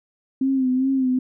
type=tone with vibrato; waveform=sine; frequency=261.6 Hz; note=C4; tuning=in tune; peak=-17 dBFS; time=0.41-1.19 s; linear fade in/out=5 ms; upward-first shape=sine; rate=2.5 Hz; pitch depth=53 cents each way; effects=none